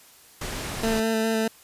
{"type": "low-pass noise", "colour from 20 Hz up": "pink", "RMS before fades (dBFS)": -32, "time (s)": [0.41, 1], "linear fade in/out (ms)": 5, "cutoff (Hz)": 11000, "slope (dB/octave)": 12}
{"type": "tone with vibrato", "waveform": "20% pulse", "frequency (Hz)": 222.7, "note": "A3", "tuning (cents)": 21, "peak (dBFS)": -17, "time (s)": [0.83, 1.48], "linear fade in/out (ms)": 5, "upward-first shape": "square", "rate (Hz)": 4.9, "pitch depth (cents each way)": 12}
{"effects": ["white hiss -52 dBFS RMS until 1.63 s", "resampled to 32000 Hz"]}